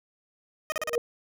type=tone bursts; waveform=15% pulse; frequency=620 Hz; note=D#5; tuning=6 cents flat; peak=-21 dBFS; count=5; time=0.7-0.953 s; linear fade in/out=0 ms; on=21 ms; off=37 ms
type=tone with exponential growth; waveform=sine; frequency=474.4 Hz; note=A#4; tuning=30 cents sharp; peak=-20 dBFS; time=0.79-0.98 s; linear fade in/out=1 ms; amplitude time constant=40 ms
effects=none